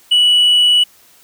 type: tone with hard clipping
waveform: triangle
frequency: 2946 Hz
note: F#7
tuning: 8 cents flat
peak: -7 dBFS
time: 0.11-0.84 s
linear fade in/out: 10 ms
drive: 1 dB
effects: white hiss -48 dBFS RMS until 1.23 s